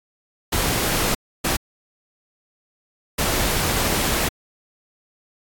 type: noise bursts at uneven times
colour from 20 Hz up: pink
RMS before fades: -21 dBFS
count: 3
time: 0.52-1.15 / 1.44-1.57 / 3.18-4.29 s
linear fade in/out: 10 ms
effects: AAC 64 kbps